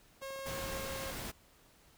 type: tone with pitch glide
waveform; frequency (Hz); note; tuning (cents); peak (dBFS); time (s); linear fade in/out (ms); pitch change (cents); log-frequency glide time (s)
sawtooth; 541 to 537.9; C#5 to C5; -42 to +48; -37; 0.21-1.12; 20; -10; 0.58-0.89
type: clicks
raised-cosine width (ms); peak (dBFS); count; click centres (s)
1; -40; 10; 0.219 / 0.306 / 0.361 / 0.391 / 0.595 / 0.629 / 0.749 / 0.91 / 0.999 / 1.043
type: noise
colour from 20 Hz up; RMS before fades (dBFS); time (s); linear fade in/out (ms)
pink; -42; 0.45-1.32; 20
effects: pink hiss -64 dBFS RMS until 1.97 s